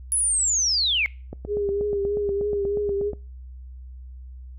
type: linear sweep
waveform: sine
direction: down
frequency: 10560 to 2107 Hz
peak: -19 dBFS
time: 0.12-1.06 s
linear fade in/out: 0 ms
type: click train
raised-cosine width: 2 ms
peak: -20 dBFS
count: 16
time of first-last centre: 1.33-3.133 s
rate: 8.32 Hz
type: tone with vibrato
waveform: sine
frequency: 406.2 Hz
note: G#4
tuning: 38 cents flat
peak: -22 dBFS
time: 1.47-3.13 s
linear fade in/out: 50 ms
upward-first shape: triangle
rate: 3.2 Hz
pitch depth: 46 cents each way
effects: noise-tail reverb RT60 0.4 s tail -25 dB re dry + added 63 Hz sine -37 dBFS peak until 4.58 s